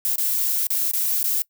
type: noise with dropouts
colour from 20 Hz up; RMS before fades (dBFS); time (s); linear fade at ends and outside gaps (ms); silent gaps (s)
violet; -22; 0.05-1.42; 0; 0.157-0.182 / 0.668-0.704 / 0.913-0.935 / 1.229-1.242
effects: noise-tail reverb RT60 0.1 s tail -23 dB re dry